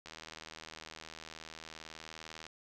click train, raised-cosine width 0.2 ms, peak -29 dBFS, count 193, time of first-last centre 0.06-2.466 s, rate 79.8 Hz, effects none

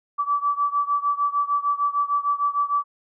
sine beating tone pair, 1152 / 1158.6 Hz, D6 / D6, -34 / -24 cents, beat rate 6.6 Hz, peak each -22 / -24 dBFS, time 0.18-2.84 s, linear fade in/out 20 ms, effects none

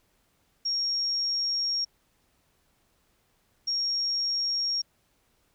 sine tone bursts at uneven times, 5570 Hz, F8, 5 cents flat, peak -25 dBFS, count 2, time 0.65-1.85 / 3.67-4.82 s, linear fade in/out 10 ms, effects pink hiss -69 dBFS RMS until 5.54 s

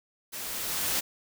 white noise with level ramp, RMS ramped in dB -38 to -27 dBFS, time 0.32-1.01 s, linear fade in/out 20 ms, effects none

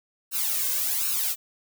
blue noise with flanger, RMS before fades -26 dBFS, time 0.31-1.36 s, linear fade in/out 50 ms, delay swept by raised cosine 0.73 to 1.93 ms, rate 1.3 Hz, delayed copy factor +1, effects none

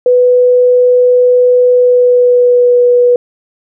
sine tone with pitch glide, 495.9 to 488.8 Hz, B4 to B4, +7 to -18 cents, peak -4 dBFS, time 0.06-3.16 s, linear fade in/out 2 ms, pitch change -25 cents, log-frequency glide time 1.69-2.79 s, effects none

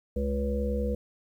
harmonic tone with a mistuned harmonic, 70 Hz, C#2, 18 cents sharp, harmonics 1 / 3 / 5 / 7 / 8, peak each -29 / -32 / -42 / -31 / -41 dBFS, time 0.16-0.95 s, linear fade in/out 5 ms, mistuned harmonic 1, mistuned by -46 cents, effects 10-bit

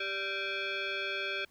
sine tone with frequency modulation, 392 Hz, G4, in tune, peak -32 dBFS, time 0-1.45 s, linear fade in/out 5 ms, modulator 977 Hz, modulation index 3.2, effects pink hiss -66 dBFS RMS until 1.5 s

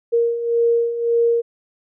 sine beating tone pair, 466.2 / 468 Hz, A#4 / A#4, 0 / +7 cents, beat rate 1.8 Hz, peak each -22 / -16 dBFS, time 0.12-1.42 s, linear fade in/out 20 ms, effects none

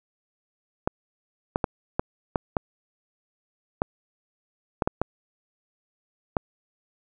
clicks, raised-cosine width 1 ms, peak -8 dBFS, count 11, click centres 0.875 / 1.559 / 1.642 / 1.995 / 2.358 / 2.568 / 3.819 / 4.822 / 4.875 / 5.016 / 6.368 s, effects none

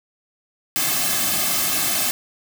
white noise with comb filter, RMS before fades -21 dBFS, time 0.76-2.11 s, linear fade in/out 0 ms, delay 2.1 ms, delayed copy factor -0.95, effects none

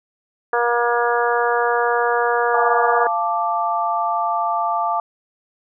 harmonic tone, 238.3 Hz, A#3, 38 cents sharp, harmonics 2 / 3 / 4 / 5 / 6 / 7, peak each -20 / -22 / -23 / -24 / -25 / -25 dBFS, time 0.53-3.07 s, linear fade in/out 2 ms
sine chord, D minor, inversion first, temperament equal with one note detuned, 692 / 880 / 1174.7 Hz, F5 / A5 / D6, -16 / 0 / 0 cents, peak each -22 dBFS, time 2.54-5 s, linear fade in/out 2 ms
effects none

